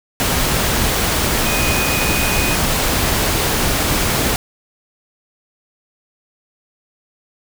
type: tone in noise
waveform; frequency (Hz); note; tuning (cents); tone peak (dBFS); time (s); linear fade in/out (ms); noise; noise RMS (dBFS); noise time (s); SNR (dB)
sine; 2489; D#7; 0; -22; 1.46-2.55; 0; pink; -17; 0.2-4.36; -8
effects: none